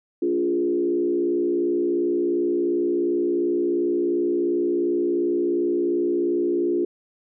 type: tone with frequency modulation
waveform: sine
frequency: 349.2 Hz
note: F4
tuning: in tune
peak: -19 dBFS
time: 0.22-6.85 s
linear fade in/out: 5 ms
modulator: 62.8 Hz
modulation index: 0.94
effects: none